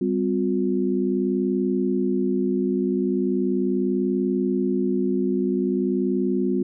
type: tone cluster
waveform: sine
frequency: 196.9 / 257.3 / 358 Hz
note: G3 / C4 / F4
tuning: +8 / -29 / +43 cents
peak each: -24 dBFS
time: 0.01-6.63 s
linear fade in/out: 5 ms
effects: none